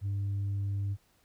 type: tone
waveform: sine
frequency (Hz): 99.6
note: G2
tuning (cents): +28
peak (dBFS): -27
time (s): 0.01-0.97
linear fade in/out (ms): 50
effects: tanh soft clip ceiling -28 dBFS + pink hiss -68 dBFS RMS until 1.24 s